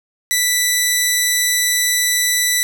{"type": "tone", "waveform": "10% pulse", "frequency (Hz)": 1975.5, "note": "B6", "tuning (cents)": 0, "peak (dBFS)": -5, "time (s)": [0.31, 2.63], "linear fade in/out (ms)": 0, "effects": []}